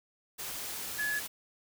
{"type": "tone in noise", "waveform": "sine", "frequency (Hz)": 1700, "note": "G#6", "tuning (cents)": 40, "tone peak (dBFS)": -30, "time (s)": [0.98, 1.2], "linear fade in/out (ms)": 20, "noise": "white", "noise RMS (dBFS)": -39, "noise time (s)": [0.38, 1.28], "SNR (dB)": 6, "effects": []}